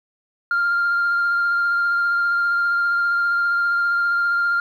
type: tone with vibrato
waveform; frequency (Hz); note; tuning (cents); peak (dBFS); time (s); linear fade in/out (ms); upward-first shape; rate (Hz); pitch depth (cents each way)
sine; 1396.9; F6; 0; -15; 0.51-4.6; 2; sine; 15; 12
effects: tanh soft clip ceiling -14 dBFS + 9-bit